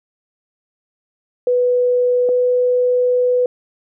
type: tone pair in turn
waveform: sine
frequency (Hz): 493.9 / 496.3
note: B4 / B4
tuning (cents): 0 / +8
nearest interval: unison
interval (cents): 8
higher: second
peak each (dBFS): -12 / -12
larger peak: neither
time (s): 1.47-2.29 / 2.29-3.46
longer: second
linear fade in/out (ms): 2
effects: none